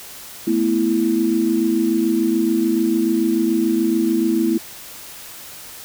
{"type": "chord", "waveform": "sine", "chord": "A suspended second", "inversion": "none", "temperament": "equal", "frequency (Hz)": [220, 246.9, 329.6], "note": ["A3", "B3", "E4"], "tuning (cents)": [0, 0, 0], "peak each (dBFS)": [-21, -22, -17], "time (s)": [0.47, 4.58], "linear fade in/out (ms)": 5, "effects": ["white hiss -37 dBFS RMS until 5.84 s"]}